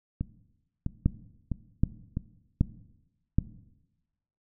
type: two click trains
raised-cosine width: 5 ms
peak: -9 / -17 dBFS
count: 4 / 4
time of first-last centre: 1.06-3.386 / 0.21-2.171 s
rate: 1.29 / 1.53 Hz
effects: noise-tail reverb RT60 1.0 s tail -17 dB re dry